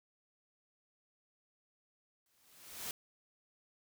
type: noise with exponential growth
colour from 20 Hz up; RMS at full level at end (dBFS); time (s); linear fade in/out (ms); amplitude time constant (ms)
white; -39; 2.26-2.91; 1; 140
effects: none